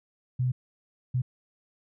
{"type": "tone bursts at uneven times", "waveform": "sine", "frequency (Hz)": 126.4, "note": "B2", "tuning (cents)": 41, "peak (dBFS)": -23, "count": 2, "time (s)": [[0.39, 0.52], [1.14, 1.22]], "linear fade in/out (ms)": 10, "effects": []}